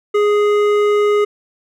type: tone with hard clipping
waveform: triangle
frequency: 415.3 Hz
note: G#4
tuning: in tune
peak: -13 dBFS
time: 0.14-1.25 s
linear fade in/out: 10 ms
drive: 15 dB
effects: none